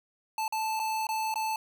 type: tone with dropouts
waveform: square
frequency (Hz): 877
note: A5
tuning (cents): -6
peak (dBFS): -29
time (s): 0.38-1.56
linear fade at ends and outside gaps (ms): 2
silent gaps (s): 0.48-0.524 / 0.794-0.798 / 1.069-1.089 / 1.341-1.357
effects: none